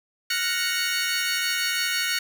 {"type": "chord", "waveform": "20% pulse", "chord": "Gb major seventh", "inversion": "third", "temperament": "equal", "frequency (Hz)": [1396.9, 1480, 1864.7, 2217], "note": ["F6", "Gb6", "Bb6", "Db7"], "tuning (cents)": [0, 0, 0, 0], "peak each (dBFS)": [-27, -23, -24, -23], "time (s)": [0.3, 2.19], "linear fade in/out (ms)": 5, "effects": []}